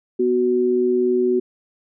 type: tone pair together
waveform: sine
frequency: 246.9 / 370.7 Hz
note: B3 / F#4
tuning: 0 / +3 cents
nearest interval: perfect fifth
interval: 703 cents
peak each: -22 / -16 dBFS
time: 0.19-1.4 s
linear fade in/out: 10 ms
effects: none